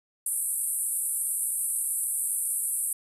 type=band-pass noise; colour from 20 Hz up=pink; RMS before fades=-29 dBFS; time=0.26-2.93 s; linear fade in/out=2 ms; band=8400 to 12000 Hz; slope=96 dB/octave; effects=none